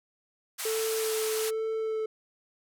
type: band-pass noise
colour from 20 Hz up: white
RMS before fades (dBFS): -35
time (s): 0.58-1.51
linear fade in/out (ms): 20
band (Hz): 690 to 13000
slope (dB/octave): 24
type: tone with vibrato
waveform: triangle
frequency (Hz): 440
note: A4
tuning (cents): 0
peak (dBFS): -26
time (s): 0.65-2.06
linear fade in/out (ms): 5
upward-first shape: sine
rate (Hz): 1.2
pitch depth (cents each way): 13
effects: none